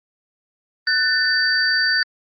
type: tone cluster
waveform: sine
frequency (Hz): 1497 / 1784 / 4631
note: F#6 / A6 / D8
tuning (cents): +20 / +23 / -25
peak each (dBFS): -20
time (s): 0.87-2.03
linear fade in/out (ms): 2
effects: Opus 32 kbps